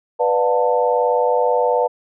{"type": "chord", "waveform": "sine", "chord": "B half-diminished seventh", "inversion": "none", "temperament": "just", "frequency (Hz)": [493.9, 592.7, 711.2, 889], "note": ["B4", "D5", "F5", "A5"], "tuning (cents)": [0, 16, 31, 18], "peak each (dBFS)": [-17, -21, -22, -20], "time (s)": [0.19, 1.88], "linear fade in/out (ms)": 20, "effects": []}